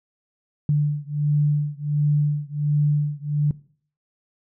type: beating tone pair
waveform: sine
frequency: 146.9 / 148.3 Hz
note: D3 / D3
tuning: +1 / +17 cents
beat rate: 1.4 Hz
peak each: -21 / -22 dBFS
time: 0.69-3.51 s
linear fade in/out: 2 ms
effects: noise-tail reverb RT60 0.5 s tail -20 dB re dry